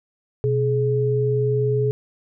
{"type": "tone pair together", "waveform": "sine", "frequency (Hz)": [125.55, 422.3], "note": ["B2", "G#4"], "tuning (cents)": [29, 29], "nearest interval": "octave + major sixth", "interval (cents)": 2100, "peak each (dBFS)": -20, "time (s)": [0.44, 1.91], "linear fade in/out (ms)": 0, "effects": []}